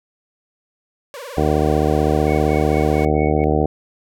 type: tone with vibrato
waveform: sawtooth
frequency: 523.3 Hz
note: C5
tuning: in tune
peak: -27 dBFS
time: 1.14-3.05 s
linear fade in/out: 0 ms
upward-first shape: triangle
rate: 19 Hz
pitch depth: 240 cents each way
type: harmonic tone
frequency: 75.7 Hz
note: D#2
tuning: 47 cents flat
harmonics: 1 / 2 / 3 / 4 / 5 / 6 / 7 / 8 / 9 / 10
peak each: -21 / -22 / -25 / -22 / -23 / -21 / -27 / -27 / -27 / -24 dBFS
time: 1.37-3.66 s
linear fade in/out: 5 ms
type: tone with tremolo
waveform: sine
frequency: 2217 Hz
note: C#7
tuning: in tune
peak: -28 dBFS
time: 2.27-3.44 s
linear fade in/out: 0 ms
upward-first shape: sine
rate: 4.4 Hz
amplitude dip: 100%
effects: none